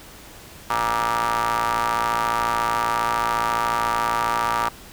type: ring-modulated tone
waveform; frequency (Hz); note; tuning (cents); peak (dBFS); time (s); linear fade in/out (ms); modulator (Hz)
sawtooth; 114.4; A#2; -32; -13; 0.7-4.69; 5; 1060
effects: pink hiss -43 dBFS RMS until 4.92 s